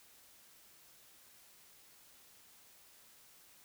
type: silence
effects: white hiss -62 dBFS RMS until 3.64 s